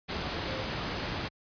sine tone in noise, 526 Hz, C5, 9 cents sharp, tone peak -40 dBFS, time 0.46-0.68 s, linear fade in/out 20 ms, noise pink, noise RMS -33 dBFS, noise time 0.08-1.29 s, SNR -10 dB, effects high-pass 60 Hz 12 dB/octave + resampled to 11025 Hz

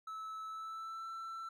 triangle tone with pitch glide, 1304 to 1336.8 Hz, E6 to E6, -19 to +24 cents, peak -40 dBFS, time 0.07-1.49 s, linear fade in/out 5 ms, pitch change +43 cents, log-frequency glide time 0.46-1.08 s, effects none

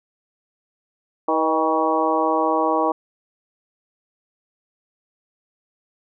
harmonic tone with a mistuned harmonic, 160 Hz, D#3, 49 cents sharp, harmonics 2 / 3 / 4 / 5 / 6 / 7, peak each -24 / -24 / -24 / -24 / -24 / -24 dBFS, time 1.28-2.92 s, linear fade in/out 5 ms, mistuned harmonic 4, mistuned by -42 cents, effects none

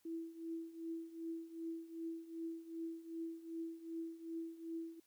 sine tone with tremolo, 329.6 Hz, E4, in tune, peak -39 dBFS, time 0.05-5 s, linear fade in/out 5 ms, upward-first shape triangle, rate 2.6 Hz, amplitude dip 85%, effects white hiss -75 dBFS RMS until 5.06 s

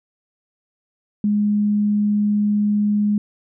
sine tone, 207.7 Hz, G#3, in tune, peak -15 dBFS, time 1.24-3.18 s, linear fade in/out 2 ms, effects none

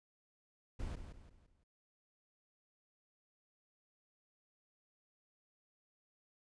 brown noise with echo, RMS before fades -41 dBFS, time 0.79-0.96 s, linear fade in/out 10 ms, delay 170 ms, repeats 4, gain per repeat -8 dB, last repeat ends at 1.64 s, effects resampled to 22050 Hz

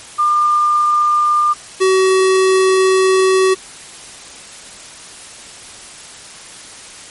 sine / square tone pair in turn, 1200 / 378 Hz, D6 / F#4, +37 / +37 cents, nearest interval octave + minor sixth, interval 2000 cents, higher first, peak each -10 dBFS, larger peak neither, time 0.18-1.54 / 1.8-3.55 s, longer second, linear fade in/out 20 ms, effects white hiss -35 dBFS RMS until 7.1 s + MP3 48 kbps

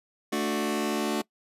sawtooth chord, D major, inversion second, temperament just, 220.2 / 293.7 / 367.1 Hz, A3 / D4 / F#4, +2 / 0 / -14 cents, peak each -26 / -26 / -27 dBFS, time 0.32-1.22 s, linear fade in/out 10 ms, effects noise-tail reverb RT60 0.1 s tail -22 dB re dry + resampled to 32000 Hz

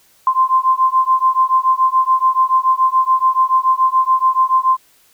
sine beating tone pair, 1040 / 1047 Hz, C6 / C6, -11 / +1 cents, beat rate 7 Hz, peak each -14 dBFS, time 0.27-4.77 s, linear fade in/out 2 ms, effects white hiss -53 dBFS RMS until 5.13 s

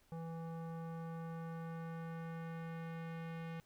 square tone with low-pass filter sweep, 164.81 Hz, E3, in tune, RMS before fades -45 dBFS, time 0.12-3.6 s, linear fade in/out 0 ms, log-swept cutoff 900 to 2400 Hz, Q 1.4, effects pink hiss -72 dBFS RMS until 3.65 s

